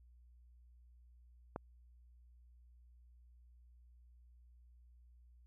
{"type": "click", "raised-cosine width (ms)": 1, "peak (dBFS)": -26, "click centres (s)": 1.561, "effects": ["added 60 Hz sine -60 dBFS peak until 5.46 s"]}